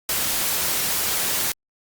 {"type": "noise", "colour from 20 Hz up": "white", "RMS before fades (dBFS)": -23, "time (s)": [0.09, 1.52], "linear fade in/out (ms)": 2, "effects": ["Opus 48 kbps"]}